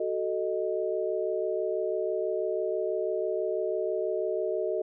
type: chord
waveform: sine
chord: D# diminished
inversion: first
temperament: equal with one note detuned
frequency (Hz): 373.9 / 440 / 622.3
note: F#4 / A4 / D#5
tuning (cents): +18 / 0 / 0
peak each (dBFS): -31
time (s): 0-4.82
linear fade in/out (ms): 5
effects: none